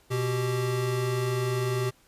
square tone pair together, 123.1 / 389.6 Hz, B2 / G4, -5 / -11 cents, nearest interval octave + minor sixth, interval 1994 cents, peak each -28 / -30 dBFS, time 0.1-1.91 s, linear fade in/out 20 ms, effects pink hiss -61 dBFS RMS until 2.07 s + resampled to 32000 Hz

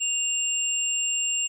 sine tone pair together, 2794 / 7459 Hz, F7 / A#8, 0 / 0 cents, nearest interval octave + perfect fourth, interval 1700 cents, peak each -26 dBFS, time 0-1.48 s, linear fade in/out 20 ms, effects 10-bit

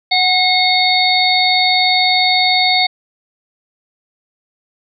harmonic tone with a mistuned harmonic, 740 Hz, F#5, in tune, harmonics 1 / 3 / 5 / 6, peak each -16 / -16 / -16 / -16 dBFS, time 0.11-2.87 s, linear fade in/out 10 ms, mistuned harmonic 3, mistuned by -45 cents, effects none

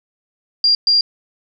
sine tone bursts at uneven times, 4780 Hz, D8, 30 cents sharp, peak -10 dBFS, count 2, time 0.64-0.75 / 0.87-1.01 s, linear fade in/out 2 ms, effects none

